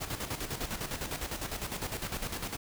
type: noise with tremolo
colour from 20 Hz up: pink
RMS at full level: -35 dBFS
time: 0-2.57 s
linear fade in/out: 20 ms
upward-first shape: square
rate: 9.9 Hz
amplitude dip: 60%
effects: none